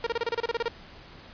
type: tone bursts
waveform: sawtooth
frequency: 466.2 Hz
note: A#4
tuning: in tune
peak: -21 dBFS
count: 12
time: 0.04-0.682 s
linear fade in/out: 2 ms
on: 26 ms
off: 30 ms
effects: pink hiss -48 dBFS RMS until 1.33 s + resampled to 11025 Hz